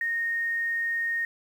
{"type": "tone with quantisation", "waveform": "sine", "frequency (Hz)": 1852, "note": "A#6", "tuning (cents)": -12, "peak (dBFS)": -25, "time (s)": [0.01, 1.25], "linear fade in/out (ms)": 2, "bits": 9, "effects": []}